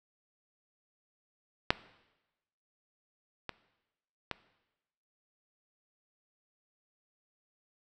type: clicks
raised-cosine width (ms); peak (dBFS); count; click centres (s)
0.3; -6 / -20 / -17; 3; 1.705 / 3.493 / 4.313
effects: noise-tail reverb RT60 1.0 s tail -18 dB re dry